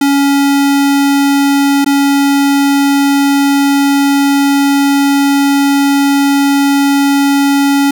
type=tone with dropouts; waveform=square; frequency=280 Hz; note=C#4; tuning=18 cents sharp; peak=-8 dBFS; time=0.01-7.91 s; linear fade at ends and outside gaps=5 ms; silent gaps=1.846-1.861 s; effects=none